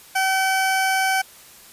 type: tone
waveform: 20% pulse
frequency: 764 Hz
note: G5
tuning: 45 cents flat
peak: -13 dBFS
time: 0.15-1.22 s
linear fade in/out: 10 ms
effects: white hiss -46 dBFS RMS until 1.72 s + resampled to 32000 Hz